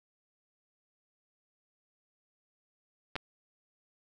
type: clicks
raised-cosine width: 0.3 ms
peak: -19 dBFS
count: 2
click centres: 3.156 / 3.163 s
effects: none